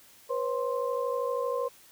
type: tone cluster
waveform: sine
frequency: 488.3 / 541 / 1049 Hz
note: B4 / C#5 / C6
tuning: -20 / -42 / +4 cents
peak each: -30 / -32 / -34 dBFS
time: 0.29-1.69 s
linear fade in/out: 20 ms
effects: white hiss -56 dBFS RMS until 1.91 s